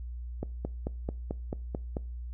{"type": "click train", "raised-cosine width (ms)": 2, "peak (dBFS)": -19, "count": 8, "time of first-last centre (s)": [0.43, 1.968], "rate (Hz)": 4.55, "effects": ["noise-tail reverb RT60 0.4 s tail -23 dB re dry", "added 60 Hz sine -36 dBFS peak until 2.33 s"]}